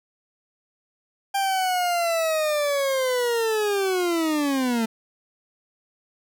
40% pulse linear sweep, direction down, 795 to 220 Hz, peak -20 dBFS, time 1.34-4.86 s, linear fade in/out 10 ms, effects none

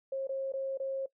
sine tone with dropouts, 538 Hz, C5, 48 cents sharp, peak -31 dBFS, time 0.12-1.06 s, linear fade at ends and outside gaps 5 ms, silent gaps 0.272-0.291 / 0.522-0.536 / 0.775-0.799 s, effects noise-tail reverb RT60 0.1 s tail -20 dB re dry

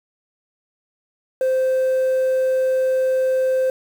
sine tone, 520 Hz, C5, 11 cents flat, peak -13 dBFS, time 1.41-3.7 s, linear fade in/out 2 ms, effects tanh soft clip ceiling -15 dBFS + 7-bit

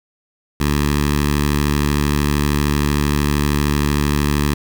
10% pulse tone with notch filter, 73 Hz, D2, 10 cents flat, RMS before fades -17 dBFS, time 0.6-4.54 s, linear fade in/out 5 ms, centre 550 Hz, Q 1, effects 7-bit

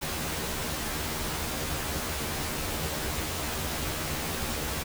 pink noise with comb filter, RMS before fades -32 dBFS, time 0.01-4.84 s, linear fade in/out 20 ms, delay 13 ms, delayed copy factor +0.95, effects none

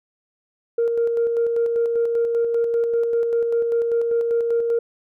sine tone with tremolo, 466.2 Hz, A#4, in tune, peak -15 dBFS, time 0.78-4.79 s, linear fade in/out 5 ms, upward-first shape square, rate 5.1 Hz, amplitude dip 35%, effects tanh soft clip ceiling -13 dBFS

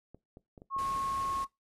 clicks, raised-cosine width 2 ms, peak -36 dBFS, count 8, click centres 0.146 / 0.371 / 0.578 / 0.619 / 0.765 / 0.816 / 0.919 / 0.964 s
sine tone, 1089 Hz, C#6, 31 cents flat, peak -31 dBFS, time 0.7-1.47 s, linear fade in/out 50 ms
pink low-pass noise, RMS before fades -46 dBFS, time 0.78-1.45 s, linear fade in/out 10 ms, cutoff 12000 Hz, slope 48 dB/octave
effects noise-tail reverb RT60 0.2 s tail -20 dB re dry

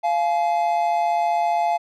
triangle tone pair together, 694 / 849.1 Hz, F5 / G#5, -11 / +38 cents, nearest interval minor third, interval 349 cents, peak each -18 / -20 dBFS, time 0.03-1.78 s, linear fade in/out 20 ms, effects none

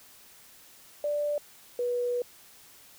sine tone pair in turn, 587.3 / 487.4 Hz, D5 / B4, 0 / -23 cents, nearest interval minor third, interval 323 cents, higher first, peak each -26 dBFS, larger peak neither, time 1.04-1.38 / 1.79-2.22 s, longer second, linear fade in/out 2 ms, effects white hiss -54 dBFS RMS until 2.98 s

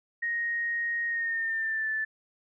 sine tone with pitch glide, 1870 to 1754.9 Hz, A#6 to A6, +5 to -5 cents, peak -27 dBFS, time 0.22-2.05 s, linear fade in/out 10 ms, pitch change -110 cents, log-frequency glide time 1.07-1.89 s, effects none

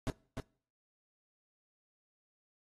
brown noise with echo, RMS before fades -33 dBFS, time 0.07-0.1 s, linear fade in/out 0 ms, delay 300 ms, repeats 1, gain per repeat -6 dB, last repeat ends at 0.4 s, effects noise-tail reverb RT60 0.5 s tail -25 dB re dry + AAC 32 kbps

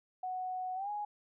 sine tone with pitch glide, 740 to 830.6 Hz, F#5 to G#5, 0 to 0 cents, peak -35 dBFS, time 0.23-1.05 s, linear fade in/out 5 ms, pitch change +200 cents, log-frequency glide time 0.75-0.9 s, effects none

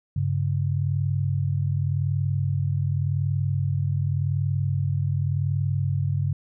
sine tone pair together, 98.7 / 139.58 Hz, G2 / C#3, +12 / +12 cents, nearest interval tritone, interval 600 cents, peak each -24 dBFS, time 0.16-6.33 s, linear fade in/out 5 ms, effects none

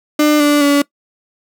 35% pulse tone with pitch steps, 300 / 292.6 / 285.5 Hz, D4 / D4 / D4, +37 / -6 / -49 cents, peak -7 dBFS, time 0.19-0.82 s, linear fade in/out 5 ms, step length 210 ms, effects noise-tail reverb RT60 0.1 s tail -21 dB re dry

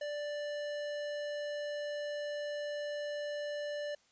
sine tone with hard clipping, 587.3 Hz, D5, in tune, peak -38 dBFS, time 0.01-3.95 s, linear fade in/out 5 ms, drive 16 dB, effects white hiss -69 dBFS RMS until 4.11 s + resampled to 16000 Hz

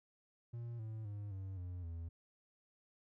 triangle tone with pitch steps, 118 / 110.1 / 102.72 / 95.85 / 89.43 / 83.44 Hz, A#2 / A2 / G#2 / G2 / F2 / E2, +22 / +2 / -19 / -38 / +42 / +22 cents, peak -40 dBFS, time 0.53-2.09 s, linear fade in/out 10 ms, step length 260 ms, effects none

